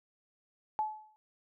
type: tone with exponential decay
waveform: sine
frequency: 860 Hz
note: A5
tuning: 40 cents flat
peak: -26 dBFS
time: 0.79-1.16 s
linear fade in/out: 0 ms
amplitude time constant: 79 ms
effects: none